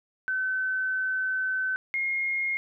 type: tone pair in turn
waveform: sine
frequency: 1524 / 2143 Hz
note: G6 / C7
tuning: -49 / +41 cents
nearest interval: tritone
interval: 590 cents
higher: second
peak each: -25 dBFS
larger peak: neither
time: 0.28-1.76 / 1.94-2.57 s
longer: first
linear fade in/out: 0 ms
effects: none